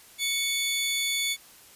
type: tone pair together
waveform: sawtooth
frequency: 2217 / 3475 Hz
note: C#7 / A7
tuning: 0 / -22 cents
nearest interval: minor sixth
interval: 778 cents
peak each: -25 dBFS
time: 0.18-1.37 s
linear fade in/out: 50 ms
effects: white hiss -52 dBFS RMS until 1.75 s + resampled to 32000 Hz